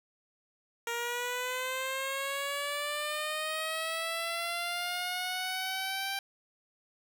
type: linear sweep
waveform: 10% pulse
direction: up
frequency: 466.2 to 787 Hz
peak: -24 dBFS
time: 0.87-6.19 s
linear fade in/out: 2 ms
effects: none